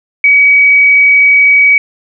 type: tone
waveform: sine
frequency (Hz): 2268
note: C#7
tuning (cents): +39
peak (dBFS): -3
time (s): 0.24-1.78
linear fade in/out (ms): 2
effects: none